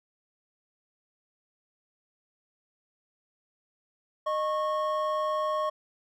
triangle tone pair together, 615.1 / 1096 Hz, D#5 / C#6, -20 / -20 cents, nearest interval minor seventh, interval 1000 cents, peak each -27 dBFS, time 4.26-5.7 s, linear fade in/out 10 ms, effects none

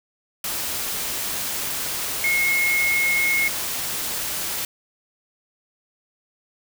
sine tone in noise, 2165 Hz, C#7, 41 cents flat, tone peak -18 dBFS, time 2.24-3.48 s, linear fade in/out 2 ms, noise white, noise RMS -27 dBFS, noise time 0.44-4.65 s, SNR +6 dB, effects none

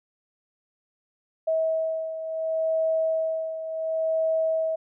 sine beating tone pair, 643 / 643.7 Hz, E5 / E5, -43 / -41 cents, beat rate 0.7 Hz, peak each -24 / -30 dBFS, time 1.47-4.76 s, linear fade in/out 10 ms, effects none

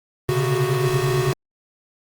square tone cluster, 121.9 / 133.9 / 142.9 / 369.1 / 394.5 Hz, B2 / C3 / D3 / F#4 / G4, -22 / +40 / -47 / -4 / +11 cents, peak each -29 / -24 / -25 / -23 / -32 dBFS, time 0.29-1.33 s, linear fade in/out 0 ms, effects Opus 24 kbps

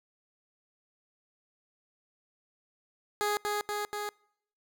15% pulse tone with echo, 415.3 Hz, G#4, in tune, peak -21 dBFS, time 3.21-3.37 s, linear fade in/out 0 ms, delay 240 ms, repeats 3, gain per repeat -2 dB, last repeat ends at 4.09 s, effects noise-tail reverb RT60 0.7 s tail -26 dB re dry

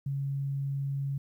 sine tone, 138.6 Hz, C#3, in tune, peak -29 dBFS, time 0.06-1.18 s, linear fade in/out 5 ms, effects 11-bit

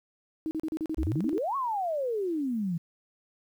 sine tone bursts, 315.9 Hz, D#4, 26 cents sharp, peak -28 dBFS, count 11, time 0.46-1.38 s, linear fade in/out 0 ms, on 50 ms, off 37 ms
sine exponential two-way sweep, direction up then down, 53.2 to 1132 to 160.1 Hz, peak -27 dBFS, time 0.97-2.78 s, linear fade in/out 10 ms, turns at 1.56 s
effects 10-bit

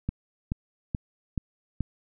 click train, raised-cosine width 5 ms, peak -15 dBFS, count 5, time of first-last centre 0.09-1.807 s, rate 2.33 Hz, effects none

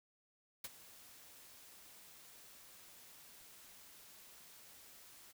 white noise with ADSR envelope, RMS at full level -42 dBFS, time 0.64-5.33 s, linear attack 4 ms, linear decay 34 ms, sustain -17 dB, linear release 25 ms, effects none

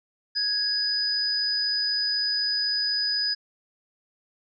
sine tone pair together, 1661.2 / 4978 Hz, G#6 / D#8, 0 / 0 cents, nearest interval octave + perfect fifth, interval 1900 cents, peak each -33 / -23 dBFS, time 0.35-3.35 s, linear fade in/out 20 ms, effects none

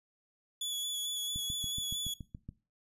sawtooth tone with vibrato, 3411 Hz, G#7, 46 cents sharp, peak -31 dBFS, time 0.61-2.14 s, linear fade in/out 5 ms, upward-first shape square, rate 4.5 Hz, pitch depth 18 cents each way
click train, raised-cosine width 5 ms, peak -30 dBFS, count 9, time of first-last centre 1.36-2.49 s, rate 7.08 Hz
effects noise-tail reverb RT60 0.3 s tail -18 dB re dry + resampled to 32000 Hz

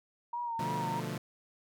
sine tone with vibrato, 938 Hz, A#5, 11 cents sharp, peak -33 dBFS, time 0.33-1 s, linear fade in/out 5 ms, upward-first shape sine, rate 3.1 Hz, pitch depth 47 cents each way
sawtooth chord, B half-diminished seventh, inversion none, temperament equal with one note detuned, 123.47 / 147.77 / 174.61 / 220 Hz, B2 / D3 / F3 / A3, 0 / +11 / 0 / 0 cents, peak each -37 / -36 / -36 / -38 dBFS, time 0.59-1.18 s, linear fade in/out 5 ms
effects none

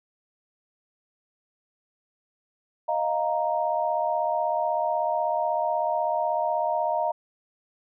sine chord, Eb suspended second, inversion none, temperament equal, 622.3 / 698.5 / 932.3 Hz, Eb5 / F5 / Bb5, 0 / 0 / 0 cents, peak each -27 dBFS, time 2.88-7.12 s, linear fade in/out 10 ms, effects none

